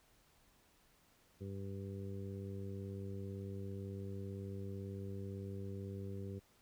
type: harmonic tone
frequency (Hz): 98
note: G2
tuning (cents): 0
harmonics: 1 / 2 / 3 / 4 / 5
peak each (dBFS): -44 / -48 / -55 / -50 / -55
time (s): 1.4-6.4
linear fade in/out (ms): 20
effects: pink hiss -70 dBFS RMS until 6.61 s